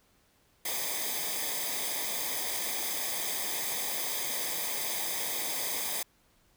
white noise with comb filter, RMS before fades -33 dBFS, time 0.65-6.03 s, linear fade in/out 5 ms, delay 0.71 ms, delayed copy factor -0.75, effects pink hiss -67 dBFS RMS until 6.56 s

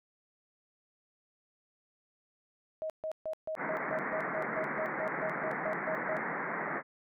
sine tone bursts, 631 Hz, D#5, 24 cents sharp, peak -33 dBFS, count 16, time 2.82-6.168 s, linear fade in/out 0 ms, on 78 ms, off 140 ms
white band-pass noise, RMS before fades -36 dBFS, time 3.56-6.83 s, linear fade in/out 50 ms, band 140 to 2100 Hz, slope 96 dB/octave
effects none

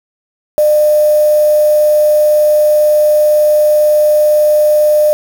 sine tone with quantisation, 603 Hz, D5, 46 cents sharp, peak -6 dBFS, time 0.58-5.13 s, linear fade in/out 0 ms, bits 4, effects none

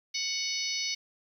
harmonic tone, 740 Hz, F#5, in tune, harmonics 3 / 4 / 5 / 6 / 7 / 8, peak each -36 / -40 / -39 / -35 / -36 / -37 dBFS, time 0.14-0.95 s, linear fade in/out 10 ms, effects 10-bit

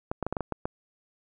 clicks, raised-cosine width 1 ms, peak -15 dBFS, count 8, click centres 0.115 / 0.227 / 0.266 / 0.326 / 0.368 / 0.407 / 0.523 / 0.655 s, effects none

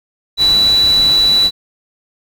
sine tone in noise, 3951 Hz, B7, in tune, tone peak -8 dBFS, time 0.37-1.51 s, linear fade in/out 50 ms, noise pink, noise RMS -25 dBFS, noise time 0.37-1.51 s, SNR +14 dB, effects none

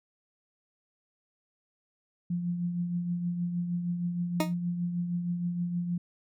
sine tone with tremolo, 174.61 Hz, F3, in tune, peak -26 dBFS, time 2.3-5.98 s, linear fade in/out 5 ms, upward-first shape triangle, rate 6.4 Hz, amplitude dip 50%
20% pulse tone with exponential decay, 311.1 Hz, D#4, in tune, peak -17 dBFS, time 4.4-4.54 s, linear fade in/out 2 ms, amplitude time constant 29 ms
effects none

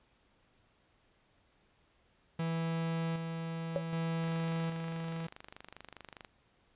45% pulse tone with tremolo, 164.5 Hz, E3, 3 cents flat, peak -32 dBFS, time 2.39-5.27 s, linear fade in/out 5 ms, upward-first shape square, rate 0.65 Hz, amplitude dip 40%
sine tone with exponential decay, 554.4 Hz, C#5, in tune, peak -25 dBFS, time 3.76-3.84 s, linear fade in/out 0 ms, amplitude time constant 17 ms
click train, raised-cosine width 0.3 ms, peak -31 dBFS, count 51, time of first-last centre 4.24-6.248 s, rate 24.9 Hz
effects pink hiss -70 dBFS RMS until 6.75 s + resampled to 8000 Hz

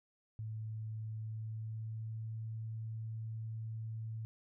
sine tone with pitch glide, 109.6 to 111.26 Hz, A2 to A2, -6 to +20 cents, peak -39 dBFS, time 0.39-4.25 s, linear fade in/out 0 ms, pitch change +26 cents, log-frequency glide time 1.11-2.36 s, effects none

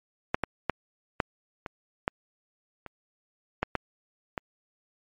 clicks, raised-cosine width 0.5 ms, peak -8 / -11 / -9 / -8 / -20 / -9 / -25 / -10 / -11 / -15 dBFS, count 10, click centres 0.345 / 0.437 / 0.697 / 1.202 / 1.662 / 2.079 / 2.863 / 3.63 / 3.753 / 4.378 s, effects MP3 48 kbps

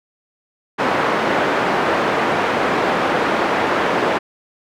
pink band-pass noise, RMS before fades -18 dBFS, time 0.78-4.19 s, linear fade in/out 20 ms, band 330 to 1700 Hz, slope 12 dB/octave, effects none

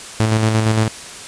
sawtooth tone with tremolo, 110 Hz, A2, in tune, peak -8 dBFS, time 0.2-0.88 s, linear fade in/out 0 ms, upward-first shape square, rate 8.7 Hz, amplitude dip 35%, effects white hiss -33 dBFS RMS until 1.27 s + resampled to 22050 Hz

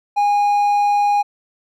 triangle tone, 820 Hz, G#5, 22 cents flat, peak -11 dBFS, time 0.16-1.23 s, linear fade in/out 20 ms, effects none

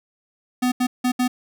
square tone bursts at uneven times, 250 Hz, B3, 21 cents sharp, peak -18 dBFS, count 4, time 0.62-0.72 / 0.8-0.87 / 1.04-1.12 / 1.19-1.28 s, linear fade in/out 10 ms, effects none

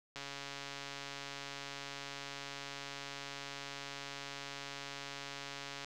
click train, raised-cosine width 0.2 ms, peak -26 dBFS, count 797, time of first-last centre 0.16-5.846 s, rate 140 Hz, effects none

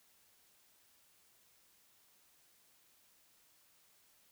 silence, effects white hiss -69 dBFS RMS until 4.31 s

